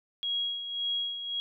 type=tone with tremolo; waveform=sine; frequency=3300 Hz; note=G#7; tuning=12 cents flat; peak=-27 dBFS; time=0.23-1.4 s; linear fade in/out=0 ms; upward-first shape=sine; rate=1.8 Hz; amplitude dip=60%; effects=none